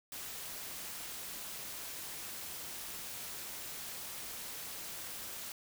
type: noise with amplitude modulation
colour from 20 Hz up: white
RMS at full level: -42 dBFS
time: 0.12-5.52 s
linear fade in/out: 2 ms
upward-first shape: sine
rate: 262 Hz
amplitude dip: 45%
effects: none